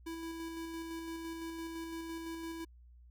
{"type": "tone with tremolo", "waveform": "square", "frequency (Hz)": 329.6, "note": "E4", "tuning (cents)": 0, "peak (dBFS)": -40, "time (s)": [0.06, 2.65], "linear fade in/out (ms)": 10, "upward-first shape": "square", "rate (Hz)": 5.9, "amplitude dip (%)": 25, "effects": ["added 60 Hz sine -55 dBFS peak until 3.1 s"]}